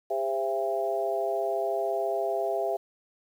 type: harmonic tone with a mistuned harmonic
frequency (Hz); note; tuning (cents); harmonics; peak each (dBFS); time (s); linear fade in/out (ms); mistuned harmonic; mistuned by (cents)
134.1; C3; +43; 3 / 4 / 5 / 6; -31 / -34 / -28 / -36; 0.1-2.77; 10; 4; -45
effects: 9-bit